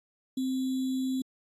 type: tone with sample-and-hold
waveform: sine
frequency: 260.7 Hz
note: C4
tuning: 6 cents flat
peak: -27 dBFS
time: 0.37-1.22 s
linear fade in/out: 5 ms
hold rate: 3675 Hz
effects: AAC 48 kbps